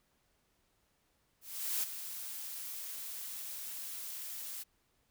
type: noise with ADSR envelope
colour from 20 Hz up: blue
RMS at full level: -33 dBFS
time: 1.41-4.64 s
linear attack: 420 ms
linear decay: 14 ms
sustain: -10 dB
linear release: 23 ms
effects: pink hiss -75 dBFS RMS until 5.1 s